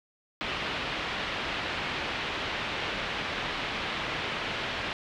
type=low-pass noise; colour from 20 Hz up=white; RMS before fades=-33 dBFS; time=0.41-4.93 s; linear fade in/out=0 ms; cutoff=3300 Hz; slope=24 dB/octave; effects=none